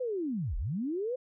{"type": "linear two-way sweep", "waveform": "sine", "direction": "down then up", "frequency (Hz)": [523.3, 30.87, 523.3], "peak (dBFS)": -30, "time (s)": [0, 1.16], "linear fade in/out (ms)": 10, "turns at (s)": 0.57, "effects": []}